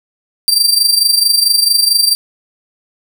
sawtooth tone with amplitude modulation, 4699 Hz, D8, in tune, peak -3 dBFS, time 0.48-2.15 s, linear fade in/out 0 ms, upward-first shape sine, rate 24.5 Hz, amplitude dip 70%, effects none

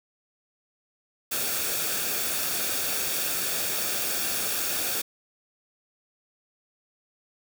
white noise with comb filter, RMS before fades -28 dBFS, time 1.31-5.02 s, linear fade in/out 10 ms, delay 0.99 ms, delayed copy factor -0.5, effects none

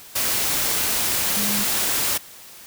sine tone in noise, 205.9 Hz, G#3, 15 cents flat, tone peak -27 dBFS, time 1.36-1.64 s, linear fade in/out 10 ms, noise white, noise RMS -22 dBFS, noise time 0.15-2.18 s, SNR -8 dB, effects white hiss -43 dBFS RMS until 2.66 s

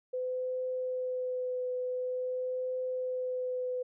sine tone with vibrato, 506 Hz, B4, 42 cents sharp, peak -31 dBFS, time 0.13-3.83 s, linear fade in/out 10 ms, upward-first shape triangle, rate 0.47 Hz, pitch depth 15 cents each way, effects none

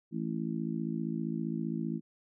harmonic tone, 55.2 Hz, A1, 6 cents sharp, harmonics 3 / 4 / 5 / 6, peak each -36 / -35 / -40 / -39 dBFS, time 0.11-2.01 s, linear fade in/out 50 ms, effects none

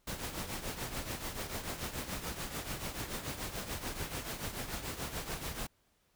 pink noise with tremolo, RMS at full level -37 dBFS, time 0.07-5.67 s, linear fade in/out 5 ms, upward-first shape triangle, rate 6.9 Hz, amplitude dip 70%, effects pink hiss -73 dBFS RMS until 6.15 s

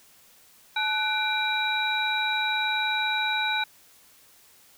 sine tone cluster, 862 / 1492 / 2366 / 3873 Hz, A5 / F#6 / D7 / B7, -36 / +14 / +12 / -35 cents, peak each -29 dBFS, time 0.76-3.64 s, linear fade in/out 5 ms, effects white hiss -56 dBFS RMS until 4.77 s

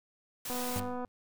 white noise, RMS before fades -39 dBFS, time 0.45-0.8 s, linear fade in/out 5 ms
click train, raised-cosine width 1 ms, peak -26 dBFS, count 137, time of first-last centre 0.5-1.048 s, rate 248 Hz
30% pulse tone with exponential decay, 98 Hz, G2, in tune, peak -29 dBFS, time 0.76-1.08 s, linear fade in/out 0 ms, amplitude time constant 68 ms
effects none

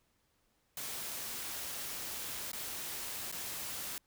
white noise with dropouts, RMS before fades -41 dBFS, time 0.77-3.98 s, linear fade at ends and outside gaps 2 ms, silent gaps 2.517-2.531 / 3.316-3.324 s, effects pink hiss -75 dBFS RMS until 4.06 s

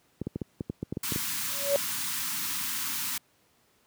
clicks, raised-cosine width 3 ms, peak -17 dBFS, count 11, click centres 0.216 / 0.27 / 0.359 / 0.417 / 0.608 / 0.699 / 0.829 / 0.925 / 0.971 / 1.122 / 1.16 s
white band-stop noise, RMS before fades -32 dBFS, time 1.03-3.18 s, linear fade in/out 5 ms, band 310 to 880 Hz, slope 96 dB/octave
sine tone with exponential growth, 564 Hz, C#5, 30 cents sharp, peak -18 dBFS, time 1.48-1.76 s, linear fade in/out 0 ms, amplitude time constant 60 ms
effects pink hiss -66 dBFS RMS until 3.86 s + high-pass 100 Hz 12 dB/octave

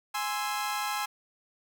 sawtooth chord, Ab augmented, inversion none, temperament equal, 830.6 / 1046.5 / 1318.5 Hz, Ab5 / C6 / E6, 0 / 0 / 0 cents, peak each -29 / -31 / -32 dBFS, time 0.14-1.06 s, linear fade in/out 10 ms, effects none

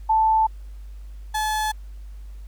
sine / 35% pulse tone pair in turn, 880 / 859.9 Hz, A5 / A5, 0 / -40 cents, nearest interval unison, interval 40 cents, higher first, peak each -15 / -20 dBFS, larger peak first, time 0.09-0.47 / 1.34-1.72 s, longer neither, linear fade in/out 10 ms, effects added 50 Hz sine -35 dBFS peak until 2.47 s + pink hiss -60 dBFS RMS until 2.47 s

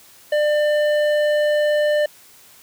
sine tone with hard clipping, 597 Hz, D5, 28 cents sharp, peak -17 dBFS, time 0.32-2.06 s, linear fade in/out 5 ms, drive 10 dB, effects white hiss -48 dBFS RMS until 2.62 s + high-pass 60 Hz 12 dB/octave

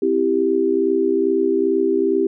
sine chord, C major, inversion none, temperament equal, 261.6 / 329.6 / 392 Hz, C4 / E4 / G4, 0 / 0 / 0 cents, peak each -23 / -20 / -17 dBFS, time 0.02-2.27 s, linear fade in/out 5 ms, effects none

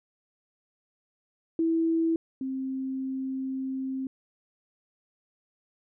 sine tone pair in turn, 327.8 / 264.4 Hz, E4 / C4, -10 / +18 cents, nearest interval major third, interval 372 cents, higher first, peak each -22 / -29 dBFS, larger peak first, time 1.59-2.16 / 2.41-4.07 s, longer second, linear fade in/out 2 ms, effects none

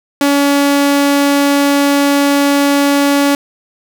sawtooth tone, 283.1 Hz, C#4, 37 cents sharp, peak -5 dBFS, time 0.21-3.35 s, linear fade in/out 2 ms, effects 7-bit

